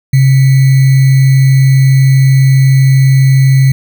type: tone with sample-and-hold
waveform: sine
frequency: 133.8 Hz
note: C3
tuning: 39 cents sharp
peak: -3 dBFS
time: 0.13-3.72 s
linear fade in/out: 5 ms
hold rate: 2100 Hz
effects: none